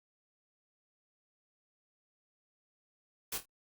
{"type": "noise with echo", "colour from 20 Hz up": "white", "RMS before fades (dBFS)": -37, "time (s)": [3.32, 3.38], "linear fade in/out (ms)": 5, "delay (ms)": 25, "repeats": 3, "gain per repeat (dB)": -9, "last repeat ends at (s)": 3.455, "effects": ["Opus 48 kbps"]}